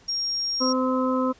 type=tone; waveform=sine; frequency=5580 Hz; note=F8; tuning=2 cents flat; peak=-24 dBFS; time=0.08-0.73 s; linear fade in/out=10 ms
type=harmonic tone; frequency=257.9 Hz; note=C4; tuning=25 cents flat; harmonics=1 / 2 / 4 / 5; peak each=-23 / -26 / -29 / -30 dBFS; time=0.6-1.33 s; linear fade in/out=20 ms
effects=pink hiss -55 dBFS RMS until 1.39 s + resampled to 16000 Hz